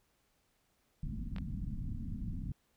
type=low-pass noise; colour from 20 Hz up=pink; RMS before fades=-39 dBFS; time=1.03-2.52 s; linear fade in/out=2 ms; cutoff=250 Hz; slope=48 dB/octave
type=clicks; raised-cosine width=0.3 ms; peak=-31 dBFS; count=2; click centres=1.363 / 1.384 s
effects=pink hiss -75 dBFS RMS until 2.76 s